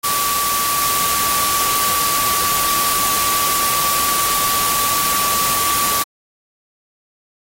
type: tone in noise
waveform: sine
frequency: 1149 Hz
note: D6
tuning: 38 cents flat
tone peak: -19 dBFS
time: 0.03-6.04 s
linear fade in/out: 20 ms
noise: white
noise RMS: -19 dBFS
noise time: 0.03-6.04 s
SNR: -3 dB
effects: AAC 48 kbps